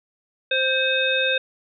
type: harmonic tone with a mistuned harmonic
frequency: 524 Hz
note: C5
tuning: 2 cents sharp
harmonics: 1 / 3 / 5 / 7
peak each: -24 / -24 / -24 / -24 dBFS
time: 0.51-1.38 s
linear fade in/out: 5 ms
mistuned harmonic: 5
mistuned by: -39 cents
effects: none